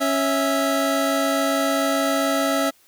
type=tone pair together; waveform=25% pulse; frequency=275.8 / 656 Hz; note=C#4 / E5; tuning=-9 / -9 cents; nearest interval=octave + minor third; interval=1500 cents; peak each=-18 dBFS; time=0-2.71 s; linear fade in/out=20 ms; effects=white hiss -57 dBFS RMS until 2.87 s